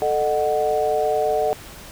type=chord; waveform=sine; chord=D# diminished; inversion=second; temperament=equal with one note detuned; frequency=440 / 610.2 / 740 Hz; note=A4 / D#5 / F#5; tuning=0 / -34 / 0 cents; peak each=-22 dBFS; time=0.02-1.53 s; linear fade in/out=0 ms; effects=pink hiss -40 dBFS RMS until 1.91 s